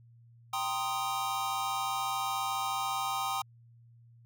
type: chord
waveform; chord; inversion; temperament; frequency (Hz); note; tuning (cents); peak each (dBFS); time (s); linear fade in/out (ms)
square; C minor seventh; second; equal; 784 / 932.3 / 1046.5 / 1244.5; G5 / Bb5 / C6 / Eb6; 0 / 0 / 0 / 0; -36 / -40 / -38 / -36; 0.53-3.42; 5
effects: added 117 Hz sine -55 dBFS peak until 4.25 s